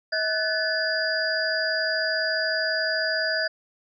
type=tone cluster; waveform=sine; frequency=639 / 1499 / 1731 / 4835 Hz; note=D#5 / F#6 / A6 / D8; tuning=+46 / +22 / -29 / +50 cents; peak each=-28 dBFS; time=0.12-3.48 s; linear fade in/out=10 ms; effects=none